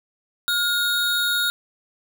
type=tone pair together; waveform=square; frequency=1424 / 3754 Hz; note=F6 / A#7; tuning=+33 / +11 cents; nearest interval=octave + perfect fourth; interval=1678 cents; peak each=-23 dBFS; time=0.48-1.5 s; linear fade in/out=0 ms; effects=none